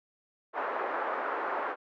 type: band-pass noise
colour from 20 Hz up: white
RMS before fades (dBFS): -33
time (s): 0.53-1.76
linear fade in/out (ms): 50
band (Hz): 380 to 1400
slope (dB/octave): 24
effects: none